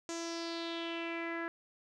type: tone with low-pass filter sweep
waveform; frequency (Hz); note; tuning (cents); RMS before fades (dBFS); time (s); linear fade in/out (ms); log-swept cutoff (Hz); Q
sawtooth; 334.5; E4; +25; -39; 0.09-1.48; 0; 6900 to 1700; 4.1
effects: none